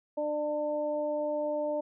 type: harmonic tone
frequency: 298.6 Hz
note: D4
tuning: 29 cents sharp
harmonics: 1 / 2 / 3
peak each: -37 / -29 / -40 dBFS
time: 0.17-1.81 s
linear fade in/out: 10 ms
effects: none